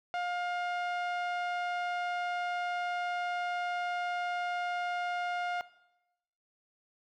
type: tone with low-pass filter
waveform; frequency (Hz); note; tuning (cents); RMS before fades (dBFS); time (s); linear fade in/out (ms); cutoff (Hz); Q
sawtooth; 709; F5; +26; -34; 0.14-5.61; 0; 2700; 0.66
effects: noise-tail reverb RT60 0.9 s tail -18 dB re dry